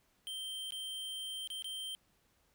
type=tone with dropouts; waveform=square; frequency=3136 Hz; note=G7; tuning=in tune; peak=-40 dBFS; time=0.27-1.95 s; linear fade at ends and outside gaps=0 ms; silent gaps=0.706-0.722 / 1.474-1.502 / 1.623-1.644 s; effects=pink hiss -73 dBFS RMS until 2.54 s